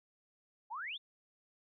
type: exponential sweep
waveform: sine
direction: up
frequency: 803 to 3729 Hz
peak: -39 dBFS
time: 0.7-0.98 s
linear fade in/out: 20 ms
effects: none